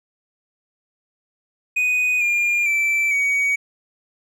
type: tone with pitch steps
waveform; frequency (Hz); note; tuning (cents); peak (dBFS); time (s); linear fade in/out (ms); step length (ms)
triangle; 2489 / 2408 / 2330 / 2255; D#7 / D7 / D7 / C#7; 0 / +43 / -14 / +29; -15; 1.76-3.56; 10; 450
effects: none